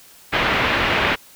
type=low-pass noise; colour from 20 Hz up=white; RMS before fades=-19 dBFS; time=0.32-1.16 s; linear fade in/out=20 ms; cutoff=2800 Hz; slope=24 dB/octave; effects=white hiss -47 dBFS RMS until 1.35 s